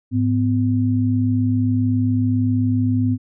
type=tone pair together; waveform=sine; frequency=105.5 / 252.9 Hz; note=G#2 / B3; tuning=+28 / +41 cents; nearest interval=octave + minor third; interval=1513 cents; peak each=-18 dBFS; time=0.11-3.18 s; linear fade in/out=50 ms; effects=none